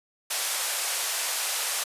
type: band-pass noise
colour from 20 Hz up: white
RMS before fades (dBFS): -29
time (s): 0.3-1.84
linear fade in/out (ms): 10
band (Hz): 530 to 12000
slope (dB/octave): 24
effects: resampled to 32000 Hz